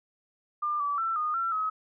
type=tone with pitch steps; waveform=sine; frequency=1199 / 1152 / 1338 / 1228 / 1352 / 1275 Hz; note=D6 / D6 / E6 / D#6 / E6 / D#6; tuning=+36 / -34 / +25 / -23 / +43 / +42 cents; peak=-26 dBFS; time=0.62-1.7 s; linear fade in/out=10 ms; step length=180 ms; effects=none